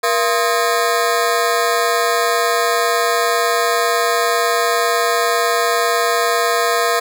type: ring-modulated tone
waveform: 20% pulse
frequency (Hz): 578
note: D5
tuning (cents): -28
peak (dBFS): -6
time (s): 0.03-7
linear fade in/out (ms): 10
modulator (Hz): 104
effects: none